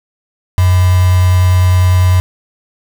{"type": "tone with quantisation", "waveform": "sine", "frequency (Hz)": 91, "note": "F#2", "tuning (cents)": -28, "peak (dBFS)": -6, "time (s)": [0.58, 2.2], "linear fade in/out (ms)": 0, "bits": 3, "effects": []}